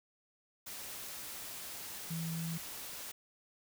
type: tone in noise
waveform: sine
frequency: 164.81 Hz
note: E3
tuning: in tune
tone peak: -36 dBFS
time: 2.1-2.58 s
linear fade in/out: 10 ms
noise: white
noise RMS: -45 dBFS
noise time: 0.66-3.12 s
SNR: +6 dB
effects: none